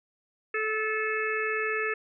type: harmonic tone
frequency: 434.9 Hz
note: A4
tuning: 20 cents flat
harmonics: 1 / 3 / 4 / 5 / 6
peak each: -31 / -34 / -31 / -35 / -35 dBFS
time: 0.54-1.94 s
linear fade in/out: 5 ms
effects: none